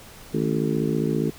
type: harmonic tone with a mistuned harmonic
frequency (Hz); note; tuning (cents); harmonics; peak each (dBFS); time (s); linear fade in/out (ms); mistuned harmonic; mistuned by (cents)
55; A1; 0; 3 / 4 / 5 / 6 / 7 / 8; -26 / -27 / -28 / -29 / -29 / -30; 0.33-1.31; 20; 3; -120
effects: pink hiss -45 dBFS RMS until 1.38 s